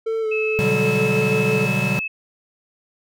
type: tone with pitch glide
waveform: triangle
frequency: 447.5 to 434.5 Hz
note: A4 to A4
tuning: +29 to -22 cents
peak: -18 dBFS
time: 0.06-1.66 s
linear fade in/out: 10 ms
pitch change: -51 cents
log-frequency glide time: 0.21-0.27 s
type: tone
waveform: sine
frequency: 2600 Hz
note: E7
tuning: 24 cents flat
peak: -23 dBFS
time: 0.31-2.08 s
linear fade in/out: 10 ms
type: chord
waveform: square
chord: G major seventh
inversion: first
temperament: equal with one note detuned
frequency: 123.47 / 146.83 / 185 / 198.5 Hz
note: B2 / D3 / F#3 / G3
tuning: 0 / 0 / 0 / +22 cents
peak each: -26 dBFS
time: 0.59-1.99 s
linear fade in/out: 0 ms
effects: none